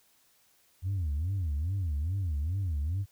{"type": "tone with vibrato", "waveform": "sine", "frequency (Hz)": 84.2, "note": "E2", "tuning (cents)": 37, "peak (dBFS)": -26, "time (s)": [0.82, 3.06], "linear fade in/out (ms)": 50, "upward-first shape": "sine", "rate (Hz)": 2.4, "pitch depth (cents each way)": 290, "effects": ["tanh soft clip ceiling -26 dBFS", "white hiss -66 dBFS RMS until 3.11 s"]}